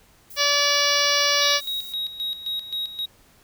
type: noise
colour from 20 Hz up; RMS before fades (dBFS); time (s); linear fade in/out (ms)
violet; -41; 0.3-1.93; 5
type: harmonic tone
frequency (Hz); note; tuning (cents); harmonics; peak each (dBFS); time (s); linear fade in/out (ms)
576; D5; -34; 1 / 2 / 3 / 4 / 5 / 6 / 7 / 8 / 9 / 10; -27 / -27 / -27 / -27 / -27 / -27 / -27 / -27 / -27 / -27; 0.36-1.61; 50
type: tone with tremolo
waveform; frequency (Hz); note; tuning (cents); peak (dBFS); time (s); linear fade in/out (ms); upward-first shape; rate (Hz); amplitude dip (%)
triangle; 3800; A#7; +33; -23; 1.41-3.06; 10; square; 3.8; 70
effects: pink hiss -56 dBFS RMS until 3.43 s